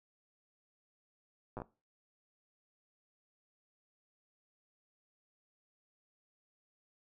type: slowing click train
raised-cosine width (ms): 1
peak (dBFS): -28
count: 5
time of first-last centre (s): 1.57-1.619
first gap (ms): 8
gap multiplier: 1.29
effects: noise-tail reverb RT60 0.3 s tail -19 dB re dry